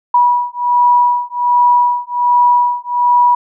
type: beating tone pair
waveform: sine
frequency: 972 / 973.3 Hz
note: B5 / B5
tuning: -28 / -26 cents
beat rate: 1.3 Hz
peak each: -12 dBFS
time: 0.14-3.35 s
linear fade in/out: 5 ms
effects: none